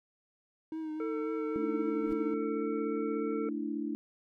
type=tone with vibrato; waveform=triangle; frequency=314.1 Hz; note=D#4; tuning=16 cents sharp; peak=-33 dBFS; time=0.72-2.34 s; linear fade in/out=2 ms; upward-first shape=triangle; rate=3.7 Hz; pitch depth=39 cents each way
type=harmonic tone; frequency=447.2 Hz; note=A4; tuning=28 cents sharp; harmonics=1 / 3 / 5; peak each=-34 / -44 / -52 dBFS; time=1-3.49 s; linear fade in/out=2 ms
type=chord; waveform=sine; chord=A suspended fourth; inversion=none; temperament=just; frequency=220 / 293.3 / 330 Hz; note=A3 / D4 / E4; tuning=0 / -2 / +2 cents; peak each=-38 / -35 / -38 dBFS; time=1.56-3.95 s; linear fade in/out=0 ms
type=noise with exponential growth; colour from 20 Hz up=brown; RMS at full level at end=-42 dBFS; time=1.98-2.13 s; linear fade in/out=1 ms; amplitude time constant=31 ms
effects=none